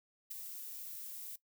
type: noise with ADSR envelope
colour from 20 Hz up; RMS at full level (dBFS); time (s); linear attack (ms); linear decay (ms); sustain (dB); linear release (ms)
violet; -40; 0.3-1.36; 17; 7; -6; 6
effects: noise-tail reverb RT60 0.1 s tail -18 dB re dry